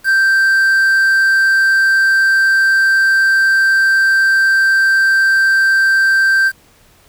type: tone with quantisation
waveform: triangle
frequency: 1568 Hz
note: G6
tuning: in tune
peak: -7 dBFS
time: 0.04-6.52 s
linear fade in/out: 50 ms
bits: 5
effects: pink hiss -49 dBFS RMS until 7.08 s